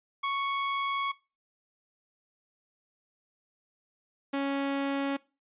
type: tone pair in turn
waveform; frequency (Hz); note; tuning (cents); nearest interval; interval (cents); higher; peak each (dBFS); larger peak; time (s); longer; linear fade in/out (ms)
sawtooth; 1108.7 / 277.2; C#6 / C#4; 0 / 0; 2 octaves; 2400; first; -24; neither; 0.23-1.12 / 4.33-5.17; first; 10
effects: noise-tail reverb RT60 0.3 s tail -21 dB re dry + resampled to 8000 Hz